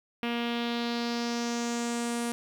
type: tone with low-pass filter sweep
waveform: sawtooth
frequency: 236.5 Hz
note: A#3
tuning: 25 cents sharp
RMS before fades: -31 dBFS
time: 0.23-2.32 s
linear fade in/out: 0 ms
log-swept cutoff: 2800 to 10000 Hz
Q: 3
effects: 9-bit